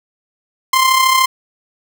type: tone with amplitude modulation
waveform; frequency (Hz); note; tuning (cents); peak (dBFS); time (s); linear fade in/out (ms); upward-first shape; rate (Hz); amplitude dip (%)
sawtooth; 1046.5; C6; 0; -4; 0.73-1.26; 5; sine; 33.5; 50
effects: none